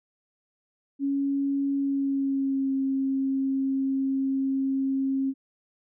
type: tone with pitch glide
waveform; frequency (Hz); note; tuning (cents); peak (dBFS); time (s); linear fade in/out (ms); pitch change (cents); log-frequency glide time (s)
sine; 277.9 to 269.1; C#4 to C4; +4 to +49; -23; 0.99-5.34; 50; -55; 1.76-2.74
effects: none